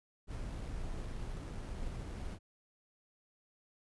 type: noise with sample-and-hold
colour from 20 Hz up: brown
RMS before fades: -41 dBFS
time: 0.27-2.39 s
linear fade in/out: 50 ms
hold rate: 7350 Hz
effects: resampled to 24000 Hz